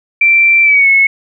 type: tone with pitch glide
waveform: sine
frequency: 2348 to 2191 Hz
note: D7 to C#7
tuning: -1 to -21 cents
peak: -5 dBFS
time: 0.21-1.07 s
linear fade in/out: 5 ms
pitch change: -120 cents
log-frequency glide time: 0.63-0.88 s
effects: none